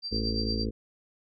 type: tone with tremolo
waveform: sine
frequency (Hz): 4699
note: D8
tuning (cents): 0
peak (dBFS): -28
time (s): 0.02-0.66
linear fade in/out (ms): 50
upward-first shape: triangle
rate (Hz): 8.7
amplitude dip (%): 80
type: harmonic tone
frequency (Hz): 55.5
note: A1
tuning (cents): +16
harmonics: 1 / 2 / 4 / 5 / 6 / 7 / 8 / 9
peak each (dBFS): -32 / -36 / -33 / -38 / -40 / -41 / -38 / -43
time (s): 0.11-0.71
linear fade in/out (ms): 20
effects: none